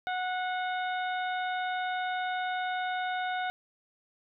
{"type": "harmonic tone with a mistuned harmonic", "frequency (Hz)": 735, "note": "F#5", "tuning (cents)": -12, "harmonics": [1, 2, 3, 4, 5], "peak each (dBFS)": [-31, -35, -42, -48, -43], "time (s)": [0.07, 3.5], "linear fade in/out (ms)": 0, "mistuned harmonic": 3, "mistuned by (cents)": -20, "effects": []}